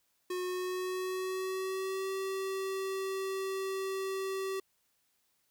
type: tone with pitch glide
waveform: square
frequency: 363.2 to 384.6 Hz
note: F#4 to G4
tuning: -32 to -33 cents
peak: -34 dBFS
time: 0.3-4.6 s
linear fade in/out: 5 ms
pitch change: +99 cents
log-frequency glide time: 0.43-2.11 s
effects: white hiss -75 dBFS RMS until 5.5 s